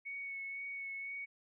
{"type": "tone with vibrato", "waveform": "sine", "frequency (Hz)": 2217, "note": "C#7", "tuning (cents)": 0, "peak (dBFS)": -40, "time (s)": [0.05, 1.26], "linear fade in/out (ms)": 20, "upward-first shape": "sine", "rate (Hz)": 2, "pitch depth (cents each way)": 16, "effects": []}